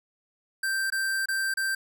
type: tone with dropouts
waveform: square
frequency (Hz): 1568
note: G6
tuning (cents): 0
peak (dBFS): -26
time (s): 0.63-1.75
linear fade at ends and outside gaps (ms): 5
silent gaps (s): 0.902-0.922 / 1.258-1.285 / 1.54-1.571
effects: none